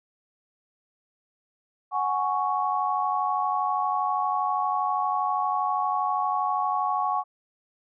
sine chord, F# suspended second, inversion none, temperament just, 740 / 832.5 / 1110 Hz, F#5 / G#5 / C#6, 0 / +4 / +2 cents, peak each -28 / -28 / -26 dBFS, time 1.91-7.24 s, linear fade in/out 50 ms, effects none

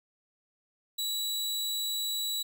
sawtooth tone, 3916 Hz, B7, 15 cents flat, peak -27 dBFS, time 0.98-2.43 s, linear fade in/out 10 ms, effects none

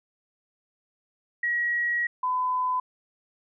sine tone pair in turn, 1908 / 1008.4 Hz, A#6 / B5, +40 / +36 cents, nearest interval major seventh, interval 1104 cents, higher first, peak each -23 dBFS, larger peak neither, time 1.43-2.07 / 2.23-2.8 s, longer first, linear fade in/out 5 ms, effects none

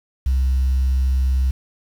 sine tone, 65.41 Hz, C2, in tune, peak -13 dBFS, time 0.26-1.51 s, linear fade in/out 5 ms, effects tanh soft clip ceiling -13 dBFS + 7-bit

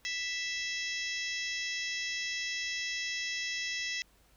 harmonic tone, 659.3 Hz, E5, in tune, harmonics 3 / 4 / 5 / 6 / 7 / 8 / 9 / 10, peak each -37 / -40 / -42 / -44 / -51 / -40 / -46 / -47 dBFS, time 0.05-4.02 s, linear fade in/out 0 ms, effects added 50 Hz sine -66 dBFS peak until 4.36 s + pink hiss -66 dBFS RMS until 4.36 s

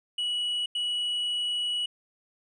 triangle tone bursts at uneven times, 2932 Hz, F#7, 16 cents flat, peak -25 dBFS, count 2, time 0.18-0.66 / 0.75-1.86 s, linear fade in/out 5 ms, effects resampled to 22050 Hz

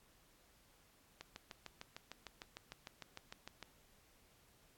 click train, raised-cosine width 0.2 ms, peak -30 dBFS, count 17, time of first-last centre 1.21-3.627 s, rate 6.62 Hz, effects pink hiss -69 dBFS RMS until 4.77 s + AAC 64 kbps

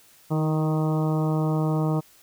harmonic tone with a mistuned harmonic, 155.7 Hz, D#3, 2 cents sharp, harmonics 1 / 2 / 3 / 4 / 5 / 6 / 7 / 8, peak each -22 / -28 / -32 / -34 / -36 / -38 / -39 / -40 dBFS, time 0.3-2.01 s, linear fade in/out 20 ms, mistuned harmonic 2, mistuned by +21 cents, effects white hiss -55 dBFS RMS until 2.22 s

